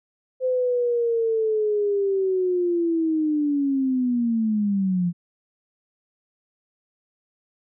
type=linear sweep; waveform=sine; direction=down; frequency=516 to 170.8 Hz; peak=-19 dBFS; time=0.4-5.13 s; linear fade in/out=50 ms; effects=none